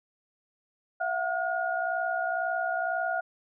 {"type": "tone cluster", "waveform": "sine", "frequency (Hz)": [671, 733, 1434], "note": ["E5", "F#5", "F6"], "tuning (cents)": [31, -16, 45], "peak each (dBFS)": -31, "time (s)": [1, 3.21], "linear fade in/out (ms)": 10, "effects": []}